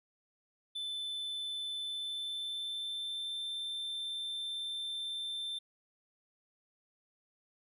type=tone with pitch glide; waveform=triangle; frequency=3520 to 3561 Hz; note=A7 to A7; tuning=0 to +20 cents; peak=-35 dBFS; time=0.75-5.59 s; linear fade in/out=10 ms; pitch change=+20 cents; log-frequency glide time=1.8-3.44 s; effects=none